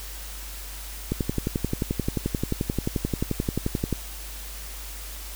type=click train; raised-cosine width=3 ms; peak=-11 dBFS; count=33; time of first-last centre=1.12-3.927 s; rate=11.4 Hz; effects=added 50 Hz sine -37 dBFS peak until 5.35 s + white hiss -40 dBFS RMS until 5.35 s